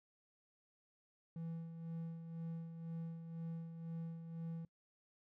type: tone with tremolo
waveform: triangle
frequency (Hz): 165.2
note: E3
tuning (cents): +4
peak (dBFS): -39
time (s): 1.36-4.65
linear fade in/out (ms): 2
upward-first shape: sine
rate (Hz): 2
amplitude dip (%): 55
effects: noise-tail reverb RT60 0.1 s tail -24 dB re dry